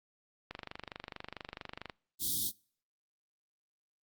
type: click train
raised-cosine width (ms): 0.3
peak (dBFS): -25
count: 35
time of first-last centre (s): 0.51-1.898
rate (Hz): 24.5
type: band-stop noise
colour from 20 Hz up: white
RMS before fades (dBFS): -33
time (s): 2.19-2.52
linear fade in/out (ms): 50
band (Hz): 360 to 3300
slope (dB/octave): 96
effects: noise-tail reverb RT60 0.5 s tail -25 dB re dry + Opus 48 kbps